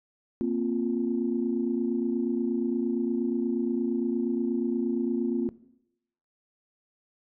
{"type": "chord", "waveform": "sine", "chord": "Bb suspended second", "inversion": "none", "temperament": "equal", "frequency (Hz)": [233.1, 261.6, 349.2], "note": ["Bb3", "C4", "F4"], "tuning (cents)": [0, 0, 0], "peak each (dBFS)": [-28, -29, -29], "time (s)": [0.41, 5.49], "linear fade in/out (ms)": 0, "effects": ["noise-tail reverb RT60 0.8 s tail -19 dB re dry", "tanh soft clip ceiling -15 dBFS"]}